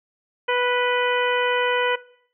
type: harmonic tone with a mistuned harmonic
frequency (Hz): 492.5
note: B4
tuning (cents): -5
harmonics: 1 / 2 / 3 / 4 / 5 / 6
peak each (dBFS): -22 / -25 / -27 / -28 / -29 / -30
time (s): 0.48-1.96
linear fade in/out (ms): 10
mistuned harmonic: 6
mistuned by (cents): +29
effects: noise-tail reverb RT60 0.6 s tail -19 dB re dry